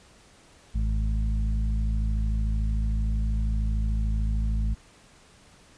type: harmonic tone with a mistuned harmonic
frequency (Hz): 53.8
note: A1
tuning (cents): -38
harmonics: 1 / 2 / 3 / 4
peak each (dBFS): -23 / -33 / -39 / -37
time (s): 0.74-4.75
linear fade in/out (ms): 20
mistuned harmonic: 1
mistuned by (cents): +20
effects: pink hiss -55 dBFS RMS until 5.77 s + resampled to 22050 Hz